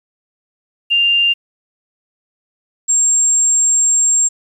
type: tone pair in turn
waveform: sine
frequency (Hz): 2794 / 7459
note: F7 / A#8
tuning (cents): 0 / 0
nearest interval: octave + perfect fourth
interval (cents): 1700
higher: second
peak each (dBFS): -10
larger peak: neither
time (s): 0.9-1.34 / 2.88-4.29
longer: second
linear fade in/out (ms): 20
effects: 8-bit